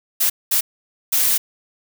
blue noise bursts at uneven times, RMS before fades -17 dBFS, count 3, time 0.2-0.3 / 0.51-0.61 / 1.12-1.38 s, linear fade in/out 10 ms, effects none

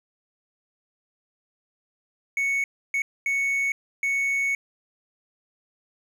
triangle tone bursts at uneven times, 2217 Hz, C#7, in tune, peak -20 dBFS, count 4, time 2.37-2.64 / 2.94-3.02 / 3.26-3.72 / 4.03-4.55 s, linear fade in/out 2 ms, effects none

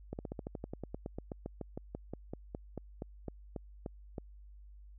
slowing click train, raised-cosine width 2 ms, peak -26 dBFS, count 27, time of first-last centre 0.13-4.182 s, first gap 59 ms, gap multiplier 1.07, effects added 50 Hz sine -51 dBFS peak until 4.98 s

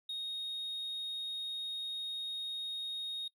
triangle tone, 3729 Hz, A#7, in tune, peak -34 dBFS, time 0.09-3.28 s, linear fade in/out 5 ms, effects noise-tail reverb RT60 0.1 s tail -25 dB re dry + tanh soft clip ceiling -32 dBFS

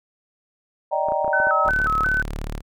sine chord, Eb major seventh, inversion third, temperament just, 583.4 / 622.3 / 777.8 / 933.4 Hz, D5 / Eb5 / G5 / Bb5, -12 / 0 / -14 / +2 cents, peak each -25 dBFS, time 0.91-1.71 s, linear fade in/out 20 ms
clicks, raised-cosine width 1 ms, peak -18 dBFS, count 12, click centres 1.086 / 1.121 / 1.246 / 1.279 / 1.401 / 1.47 / 1.662 / 1.694 / 1.801 / 1.86 / 2.007 / 2.067 s
sine tone with vibrato, 1396.9 Hz, F6, in tune, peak -18 dBFS, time 1.33-2.22 s, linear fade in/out 2 ms, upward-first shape square, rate 2.8 Hz, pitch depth 140 cents each way
sawtooth tone, 36.76 Hz, D1, 2 cents sharp, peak -23 dBFS, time 1.64-2.62 s, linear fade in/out 50 ms
effects none

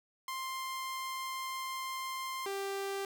sawtooth tone pair in turn, 1051 / 393.7 Hz, C6 / G4, +7 / +8 cents, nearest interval octave + perfect fourth, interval 1699 cents, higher first, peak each -33 / -31 dBFS, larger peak second, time 0.28-2.46 / 2.46-3.05 s, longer first, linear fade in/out 2 ms, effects none

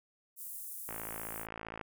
pink high-pass noise, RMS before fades -44 dBFS, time 0.36-1.47 s, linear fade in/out 50 ms, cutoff 9900 Hz, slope 24 dB/octave
click train, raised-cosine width 0.5 ms, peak -26 dBFS, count 52, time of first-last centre 0.89-1.812 s, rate 55.3 Hz
effects none

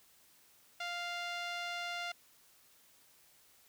5% pulse tone with low-pass filter, 698.5 Hz, F5, in tune, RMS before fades -40 dBFS, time 0.8-2.12 s, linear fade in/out 5 ms, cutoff 2900 Hz, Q 0.74, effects white hiss -65 dBFS RMS until 3.68 s

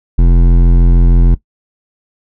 sine tone with hard clipping, 43.16 Hz, F1, 20 cents flat, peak -6 dBFS, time 0.18-1.35 s, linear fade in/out 10 ms, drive 13 dB, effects noise-tail reverb RT60 0.1 s tail -17 dB re dry

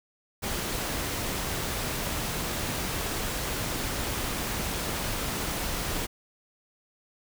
pink noise, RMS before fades -31 dBFS, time 0.42-6.07 s, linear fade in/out 20 ms, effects none

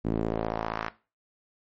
sawtooth tone with band-pass filter sweep, 55.2 Hz, A1, 6 cents sharp, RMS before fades -30 dBFS, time 0.04-0.9 s, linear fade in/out 20 ms, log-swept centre 260 to 1500 Hz, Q 1.4, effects noise-tail reverb RT60 0.3 s tail -17 dB re dry + MP3 32 kbps

